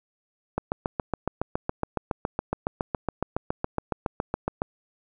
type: click train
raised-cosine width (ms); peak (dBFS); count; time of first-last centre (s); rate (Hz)
1; -11; 30; 0.58-4.619; 7.18
effects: none